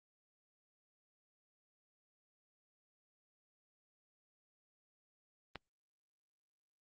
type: click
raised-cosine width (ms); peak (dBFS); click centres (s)
0.3; -26; 5.557
effects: Opus 32 kbps